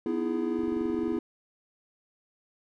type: chord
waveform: triangle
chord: E major seventh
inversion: second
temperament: equal with one note detuned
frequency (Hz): 246.9 / 311.1 / 335 / 415.3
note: B3 / D#4 / E4 / G#4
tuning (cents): 0 / 0 / +28 / 0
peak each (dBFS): -30 / -33 / -28 / -32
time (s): 0.06-1.19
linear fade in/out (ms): 2
type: click train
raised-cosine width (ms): 5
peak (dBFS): -37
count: 14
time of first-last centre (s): 0.59-1.168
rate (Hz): 22.5
effects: none